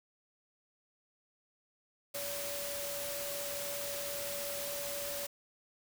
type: tone in noise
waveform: sine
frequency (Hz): 571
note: D5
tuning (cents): -49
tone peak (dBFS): -41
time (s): 2.14-5.27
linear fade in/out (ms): 10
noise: white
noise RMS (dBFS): -40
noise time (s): 2.14-5.27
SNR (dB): -4
effects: none